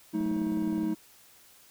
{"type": "chord", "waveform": "triangle", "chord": "D# diminished", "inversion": "first", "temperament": "equal with one note detuned", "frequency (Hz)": [185, 220, 316.9], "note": ["F#3", "A3", "D#4"], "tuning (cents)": [0, 0, 32], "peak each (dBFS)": [-33, -30, -27], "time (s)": [0.13, 0.95], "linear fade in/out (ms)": 20}
{"type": "click train", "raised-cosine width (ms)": 2, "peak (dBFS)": -31, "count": 13, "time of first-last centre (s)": [0.21, 0.832], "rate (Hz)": 19.3}
{"effects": ["white hiss -57 dBFS RMS until 1.7 s"]}